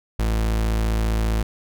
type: tone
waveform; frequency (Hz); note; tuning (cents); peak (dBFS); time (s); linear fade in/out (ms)
40% pulse; 55; A1; 0; -18; 0.19-1.43; 5
effects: none